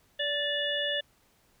harmonic tone with a mistuned harmonic, 579 Hz, D5, 25 cents flat, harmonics 1 / 3 / 5 / 6, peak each -33 / -33 / -33 / -33 dBFS, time 0.19-1.01 s, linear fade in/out 10 ms, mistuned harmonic 3, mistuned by +20 cents, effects pink hiss -66 dBFS RMS until 1.6 s

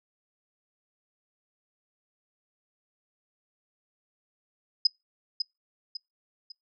sine tone with echo, 5030 Hz, D#8, 18 cents sharp, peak -16 dBFS, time 4.85-4.87 s, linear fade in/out 5 ms, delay 550 ms, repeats 3, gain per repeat -8 dB, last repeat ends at 6.52 s, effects noise-tail reverb RT60 0.2 s tail -25 dB re dry

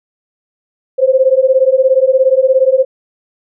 sine beating tone pair, 516 / 533 Hz, C5 / C5, -24 / +32 cents, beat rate 17 Hz, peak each -10 dBFS, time 0.98-2.85 s, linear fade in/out 20 ms, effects none

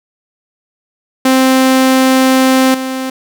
sawtooth tone with level steps, 261.6 Hz, C4, in tune, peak -3 / -13 dBFS, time 1.25-3.1 s, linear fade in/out 5 ms, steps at 2.74 s, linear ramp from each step 5 ms, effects none

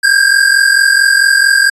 square tone pair together, 1581.5 / 1626 Hz, G6 / G#6, +15 / -37 cents, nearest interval unison, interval 48 cents, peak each -10 dBFS, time 0.03-1.7 s, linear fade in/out 10 ms, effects resampled to 24000 Hz

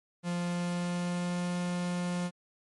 45% pulse tone with pitch glide, 174.61 to 176.84 Hz, F3 to F3, 0 to +22 cents, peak -30 dBFS, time 0.23-2.31 s, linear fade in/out 50 ms, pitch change +22 cents, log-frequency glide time 0.38-1.55 s, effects MP3 48 kbps

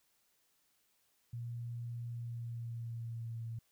sine tone with pitch glide, 118.6 to 114.63 Hz, A#2 to A#2, +30 to -29 cents, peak -39 dBFS, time 1.33-3.59 s, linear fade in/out 5 ms, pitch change -59 cents, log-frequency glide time 2.08-3.44 s, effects white hiss -75 dBFS RMS until 3.71 s

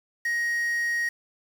triangle tone with quantisation, 1880 Hz, A#6, 14 cents sharp, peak -22 dBFS, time 0.25-1.09 s, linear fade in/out 5 ms, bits 7, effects none

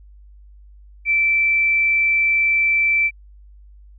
sine tone, 2331 Hz, D7, 14 cents flat, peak -14 dBFS, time 1.05-3.11 s, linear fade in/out 50 ms, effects added 50 Hz sine -42 dBFS peak until 3.98 s

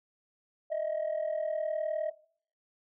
sine tone pair together, 615.4 / 655 Hz, D#5 / E5, -19 / -11 cents, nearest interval minor second, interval 108 cents, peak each -30 / -31 dBFS, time 0.7-2.11 s, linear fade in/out 20 ms, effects noise-tail reverb RT60 0.5 s tail -21 dB re dry + tanh soft clip ceiling -26 dBFS

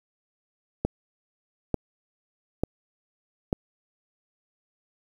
click train, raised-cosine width 2 ms, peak -10 dBFS, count 4, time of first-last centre 0.85-3.529 s, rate 1.12 Hz, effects 8-bit

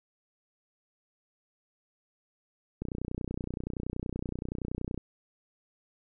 click train, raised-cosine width 3 ms, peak -21 dBFS, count 67, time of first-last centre 2.82-4.977 s, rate 30.6 Hz, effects none

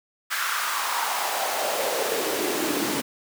pink noise with high-pass filter sweep, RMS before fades -26 dBFS, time 0.3-3.02 s, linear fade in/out 20 ms, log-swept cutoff 1500 to 250 Hz, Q 3.1, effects none

